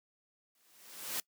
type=noise with exponential growth; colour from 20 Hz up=white; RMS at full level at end=-34 dBFS; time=0.55-1.2 s; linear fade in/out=2 ms; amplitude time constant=140 ms; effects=noise-tail reverb RT60 0.1 s tail -23 dB re dry + high-pass 200 Hz 12 dB/octave